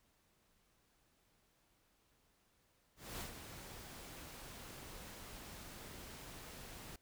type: noise with ADSR envelope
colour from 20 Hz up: pink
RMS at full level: -44 dBFS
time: 2.96-6.96 s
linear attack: 240 ms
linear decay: 110 ms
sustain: -8 dB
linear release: 3 ms
effects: pink hiss -75 dBFS RMS until 7.01 s